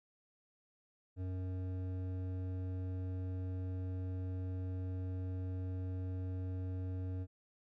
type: tone with hard clipping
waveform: triangle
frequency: 92.5 Hz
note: F#2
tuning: in tune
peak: -39 dBFS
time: 1.16-7.27 s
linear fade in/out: 50 ms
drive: 15 dB
effects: none